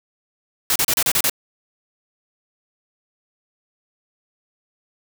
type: noise bursts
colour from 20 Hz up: white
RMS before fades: -18 dBFS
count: 7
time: 0.7-1.297 s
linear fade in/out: 2 ms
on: 57 ms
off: 33 ms
effects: none